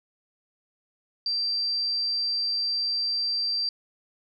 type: tone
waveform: sine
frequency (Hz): 4699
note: D8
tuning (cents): 0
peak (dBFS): -24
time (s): 1.26-3.69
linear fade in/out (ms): 2
effects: 11-bit